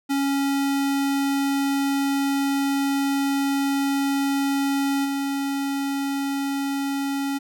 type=tone with level steps; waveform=square; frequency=277.2 Hz; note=C#4; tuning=in tune; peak=-21 / -24 dBFS; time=0.09-7.39 s; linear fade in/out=20 ms; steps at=5.04 s; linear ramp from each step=20 ms; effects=none